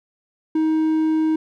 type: tone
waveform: triangle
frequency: 315.3 Hz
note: D#4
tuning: 23 cents sharp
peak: -14 dBFS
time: 0.55-1.36 s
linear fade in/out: 5 ms
effects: none